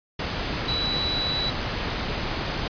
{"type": "tone in noise", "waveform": "sine", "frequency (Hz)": 3941, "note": "B7", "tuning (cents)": -4, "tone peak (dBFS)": -25, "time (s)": [0.68, 1.5], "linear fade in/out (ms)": 5, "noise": "pink", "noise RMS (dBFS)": -28, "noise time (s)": [0.19, 2.68], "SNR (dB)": 0, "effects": ["resampled to 11025 Hz"]}